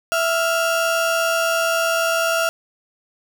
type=tone pair together; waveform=35% pulse; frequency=661 / 1402.3 Hz; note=E5 / F6; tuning=+5 / +7 cents; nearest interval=octave + minor second; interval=1302 cents; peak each=-18 / -19 dBFS; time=0.12-2.49 s; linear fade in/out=0 ms; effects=none